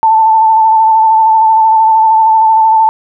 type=tone with vibrato; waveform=sine; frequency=884 Hz; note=A5; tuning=8 cents sharp; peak=-4 dBFS; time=0.03-2.89 s; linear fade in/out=0 ms; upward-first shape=sine; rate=13 Hz; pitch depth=27 cents each way; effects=none